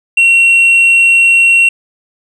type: tone with tanh clipping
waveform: sine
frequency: 2732 Hz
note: F7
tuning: 39 cents flat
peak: -5 dBFS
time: 0.17-1.69 s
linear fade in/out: 5 ms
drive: 2 dB
effects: none